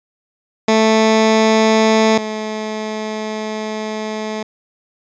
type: tone pair in turn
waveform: 15% pulse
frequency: 220 / 216 Hz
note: A3 / A3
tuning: 0 / -32 cents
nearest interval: unison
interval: 32 cents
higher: first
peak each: -4 / -15 dBFS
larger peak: first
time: 0.68-2.18 / 2.18-4.43 s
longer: second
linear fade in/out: 5 ms
effects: resampled to 16000 Hz